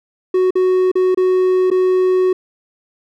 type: tone with dropouts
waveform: triangle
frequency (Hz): 370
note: F#4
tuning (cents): 0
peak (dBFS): -9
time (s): 0.34-2.33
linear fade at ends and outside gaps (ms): 5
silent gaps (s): 0.507-0.554 / 0.916-0.954 / 1.147-1.173 / 1.703-1.713
effects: none